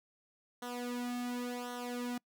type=tone with flanger; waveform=sawtooth; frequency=244.6 Hz; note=B3; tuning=16 cents flat; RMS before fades=-39 dBFS; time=0.62-2.18 s; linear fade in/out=5 ms; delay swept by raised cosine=0.41 to 2.01 ms; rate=0.91 Hz; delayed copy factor=-0.8; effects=noise-tail reverb RT60 0.1 s tail -26 dB re dry